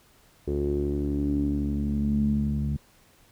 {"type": "tone with low-pass filter sweep", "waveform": "sawtooth", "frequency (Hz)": 71.9, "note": "D2", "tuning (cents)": -36, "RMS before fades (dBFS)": -26, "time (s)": [0.47, 2.77], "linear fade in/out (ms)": 10, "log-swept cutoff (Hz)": [390, 180], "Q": 8, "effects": ["pink hiss -59 dBFS RMS until 3.31 s"]}